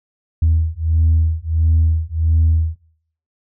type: beating tone pair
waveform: sine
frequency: 79.9 / 81.4 Hz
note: D#2 / E2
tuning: +47 / -21 cents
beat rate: 1.5 Hz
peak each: -15 dBFS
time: 0.42-2.76 s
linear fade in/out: 5 ms
effects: noise-tail reverb RT60 0.6 s tail -18 dB re dry + tanh soft clip ceiling -7 dBFS